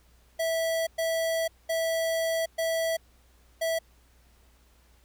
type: tone bursts at uneven times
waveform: square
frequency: 655 Hz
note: E5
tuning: 11 cents flat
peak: -26 dBFS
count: 5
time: 0.39-0.87 / 0.98-1.48 / 1.69-2.46 / 2.58-2.97 / 3.61-3.79 s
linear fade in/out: 10 ms
effects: added 60 Hz sine -59 dBFS peak until 5.04 s + pink hiss -64 dBFS RMS until 5.04 s